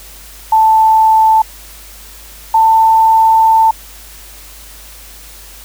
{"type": "tone pair in turn", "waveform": "sine", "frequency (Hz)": [881, 891.2], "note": ["A5", "A5"], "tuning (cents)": [2, 22], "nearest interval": "unison", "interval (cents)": 20, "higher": "second", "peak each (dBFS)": -5, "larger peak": "neither", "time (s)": [[0.52, 1.42], [2.54, 3.71]], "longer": "second", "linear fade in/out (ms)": 5, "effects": ["added 50 Hz sine -37 dBFS peak until 5.64 s", "white hiss -36 dBFS RMS until 5.64 s"]}